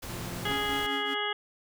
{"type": "noise", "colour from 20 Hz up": "pink", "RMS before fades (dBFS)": -40, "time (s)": [0.02, 0.87], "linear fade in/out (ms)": 10}
{"type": "chord", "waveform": "sawtooth", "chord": "F major", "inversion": "first", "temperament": "equal", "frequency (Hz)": [110, 130.81, 174.61], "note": ["A2", "C3", "F3"], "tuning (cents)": [0, 0, 0], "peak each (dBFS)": [-38, -39, -37], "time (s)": [0.09, 0.53], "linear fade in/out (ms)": 5}
{"type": "harmonic tone", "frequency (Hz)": 415.3, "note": "G#4", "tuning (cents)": 0, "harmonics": [1, 2, 3, 4, 5, 7, 8], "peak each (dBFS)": [-36, -36, -36, -36, -36, -36, -36], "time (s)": [0.45, 1.33], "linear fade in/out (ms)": 5}
{"type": "tone with tremolo", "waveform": "square", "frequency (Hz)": 277.2, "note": "C#4", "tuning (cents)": 0, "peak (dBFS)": -34, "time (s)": [0.49, 1.15], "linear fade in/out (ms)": 20, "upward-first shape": "triangle", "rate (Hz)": 5, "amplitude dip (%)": 85}
{"effects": []}